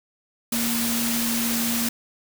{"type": "tone in noise", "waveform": "sine", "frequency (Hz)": 233.1, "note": "A#3", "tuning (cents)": 0, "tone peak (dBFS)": -25, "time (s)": [0.52, 1.89], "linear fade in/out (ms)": 5, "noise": "white", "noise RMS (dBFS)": -26, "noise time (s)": [0.52, 1.89], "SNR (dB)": -2, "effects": []}